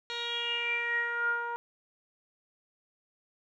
10% pulse tone with low-pass filter sweep, 472.7 Hz, A#4, 24 cents sharp, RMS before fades -32 dBFS, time 0.1-1.56 s, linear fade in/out 0 ms, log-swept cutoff 4200 to 1100 Hz, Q 8.9, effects none

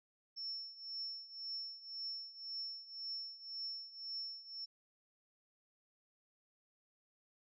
sine tone with tremolo, 5400 Hz, E8, 41 cents sharp, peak -39 dBFS, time 0.36-4.66 s, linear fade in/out 20 ms, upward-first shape triangle, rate 1.9 Hz, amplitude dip 85%, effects none

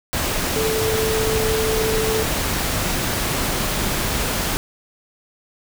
sine tone in noise, 440 Hz, A4, in tune, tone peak -20 dBFS, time 0.56-2.23 s, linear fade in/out 0 ms, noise pink, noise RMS -22 dBFS, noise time 0.13-4.57 s, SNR -1 dB, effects none

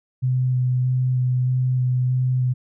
sine tone with vibrato, 127 Hz, B2, 49 cents sharp, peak -17 dBFS, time 0.22-2.54 s, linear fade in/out 20 ms, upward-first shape square, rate 1.6 Hz, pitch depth 10 cents each way, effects none

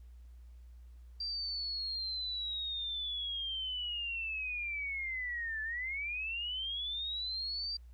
sine linear two-way sweep, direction down then up, 4721 to 1732 to 4721 Hz, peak -35 dBFS, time 1.2-7.77 s, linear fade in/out 5 ms, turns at 5.62 s, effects added 60 Hz sine -50 dBFS peak until 7.93 s + pink hiss -75 dBFS RMS until 7.93 s

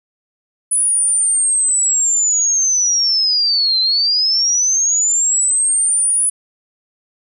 sine linear two-way sweep, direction down then up, 9970 to 4051 to 9970 Hz, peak -12 dBFS, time 0.71-6.3 s, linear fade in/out 10 ms, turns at 3.8 s, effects none

